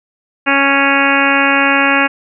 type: harmonic tone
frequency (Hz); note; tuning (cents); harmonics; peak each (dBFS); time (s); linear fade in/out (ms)
277.2; C#4; 0; 1 / 2 / 3 / 4 / 5 / 6 / 7 / 8 / 9 / 10; -17 / -20 / -19 / -19 / -18 / -16 / -21 / -19 / -18 / -20; 0.46-2.08; 20
effects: none